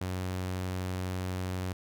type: tone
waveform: sawtooth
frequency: 92.2 Hz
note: F#2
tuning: 6 cents flat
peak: -28 dBFS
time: 0.01-1.73 s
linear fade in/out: 5 ms
effects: none